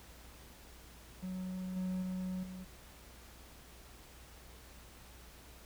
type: tone with level steps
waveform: triangle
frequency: 185 Hz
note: F#3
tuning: in tune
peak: -36 / -32 / -34 / -42 dBFS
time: 1.22-2.65 s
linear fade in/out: 20 ms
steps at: 1.76 / 2.02 / 2.43 s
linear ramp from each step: 5 ms
effects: added 60 Hz sine -57 dBFS peak until 5.65 s + pink hiss -57 dBFS RMS until 5.65 s